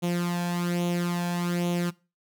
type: tone with flanger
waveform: sawtooth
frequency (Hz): 174.61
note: F3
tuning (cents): 0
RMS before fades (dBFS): -27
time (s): 0.02-1.91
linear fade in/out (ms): 20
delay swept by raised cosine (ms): 0.3 to 1.22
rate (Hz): 1.2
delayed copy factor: +0.65
effects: noise-tail reverb RT60 0.3 s tail -21 dB re dry